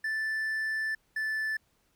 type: tone pair in turn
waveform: triangle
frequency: 1760 / 1752.6 Hz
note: A6 / A6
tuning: 0 / -7 cents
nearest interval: unison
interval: 7 cents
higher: first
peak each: -27 dBFS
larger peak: neither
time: 0.04-0.95 / 1.16-1.57 s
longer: first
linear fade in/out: 5 ms
effects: pink hiss -71 dBFS RMS until 1.95 s